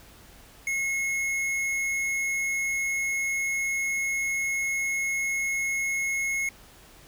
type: tone with tanh clipping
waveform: sine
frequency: 2171 Hz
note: C#7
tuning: 37 cents flat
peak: -27 dBFS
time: 0.67-6.49 s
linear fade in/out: 2 ms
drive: 15 dB
effects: added 50 Hz sine -58 dBFS peak until 7.07 s + pink hiss -52 dBFS RMS until 7.07 s